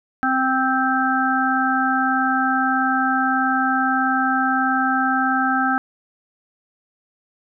harmonic tone, 261.6 Hz, C4, in tune, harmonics 1 / 3 / 5 / 6, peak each -22 / -22 / -22 / -22 dBFS, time 0.23-5.78 s, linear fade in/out 0 ms, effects none

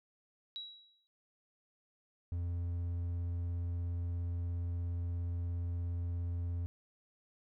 sine tone with exponential decay, 3881 Hz, B7, 31 cents flat, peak -38 dBFS, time 0.56-1.07 s, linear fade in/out 0 ms, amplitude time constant 110 ms
triangle tone with vibrato, 86.5 Hz, F2, 16 cents flat, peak -32 dBFS, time 2.32-6.66 s, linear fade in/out 0 ms, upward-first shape triangle, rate 17 Hz, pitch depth 10 cents each way
effects none

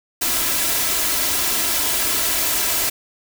white noise with comb filter, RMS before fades -20 dBFS, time 0.21-2.9 s, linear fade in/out 10 ms, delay 3 ms, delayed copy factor +0.55, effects none

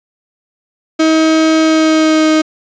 35% pulse tone with pitch glide, 318.1 to 312.5 Hz, D#4 to D#4, +38 to +8 cents, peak -6 dBFS, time 0.99-2.42 s, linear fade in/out 10 ms, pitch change -30 cents, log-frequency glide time 1.6-2.29 s, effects resampled to 16000 Hz + 8-bit

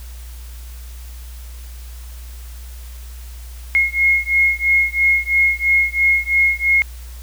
sine beating tone pair, 2156 / 2159 Hz, C#7 / C#7, -49 / -46 cents, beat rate 3 Hz, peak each -16 dBFS, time 3.75-6.82 s, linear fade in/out 0 ms, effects added 60 Hz sine -31 dBFS peak until 7.22 s + white hiss -44 dBFS RMS until 7.22 s

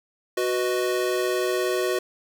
square chord, B major, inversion second, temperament equal, 370 / 493.9 / 622.3 Hz, F#4 / B4 / D#5, 0 / 0 / 0 cents, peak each -25 / -29 / -30 dBFS, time 0.37-1.99 s, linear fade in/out 5 ms, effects none

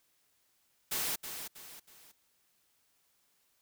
white noise with echo, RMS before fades -34 dBFS, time 0.91-1.16 s, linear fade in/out 10 ms, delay 320 ms, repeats 3, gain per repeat -8 dB, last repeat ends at 2.12 s, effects white hiss -73 dBFS RMS until 3.61 s

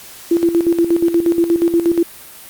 sine tone with tremolo, 338.8 Hz, E4, 48 cents sharp, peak -9 dBFS, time 0.31-2.03 s, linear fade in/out 5 ms, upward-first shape square, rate 8.4 Hz, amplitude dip 65%, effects white hiss -37 dBFS RMS until 2.49 s + Opus 48 kbps

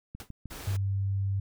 click train, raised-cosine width 5 ms, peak -28 dBFS, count 3, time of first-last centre 0.15-0.457 s, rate 6.52 Hz
pink noise with exponential decay, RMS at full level -39 dBFS, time 0.2-0.31 s, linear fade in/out 1 ms, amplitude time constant 23 ms
pink noise, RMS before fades -42 dBFS, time 0.5-0.77 s, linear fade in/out 10 ms
sine tone, 98 Hz, G2, in tune, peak -26 dBFS, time 0.67-1.4 s, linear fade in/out 5 ms
effects none

